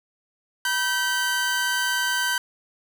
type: tone pair together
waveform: sawtooth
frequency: 972 / 1543 Hz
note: B5 / G6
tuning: -28 / -28 cents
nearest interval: minor sixth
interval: 800 cents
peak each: -25 / -19 dBFS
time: 0.65-2.38 s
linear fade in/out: 2 ms
effects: none